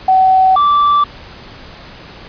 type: tone pair in turn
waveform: sine / triangle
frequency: 755 / 1165.9 Hz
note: F#5 / D6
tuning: +35 / -13 cents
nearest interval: minor sixth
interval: 752 cents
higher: second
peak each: -6 dBFS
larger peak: neither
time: 0.08-0.56 / 0.56-1.04 s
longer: neither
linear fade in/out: 5 ms
effects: pink hiss -35 dBFS RMS until 2.28 s + resampled to 11025 Hz